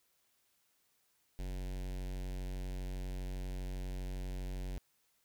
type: tone with notch filter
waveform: square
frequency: 46.25 Hz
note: F#1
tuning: in tune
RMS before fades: -40 dBFS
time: 1.39-4.78 s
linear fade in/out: 0 ms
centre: 1200 Hz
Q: 1.3
effects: white hiss -75 dBFS RMS until 5.24 s